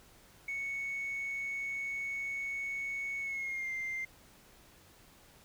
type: tone with pitch glide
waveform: sine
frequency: 2217 to 2093 Hz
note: C#7 to C7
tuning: 0 to 0 cents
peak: -33 dBFS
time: 0.48-4.05 s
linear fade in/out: 5 ms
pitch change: -100 cents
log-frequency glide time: 3.2-3.72 s
effects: tanh soft clip ceiling -32 dBFS + pink hiss -60 dBFS RMS until 5.44 s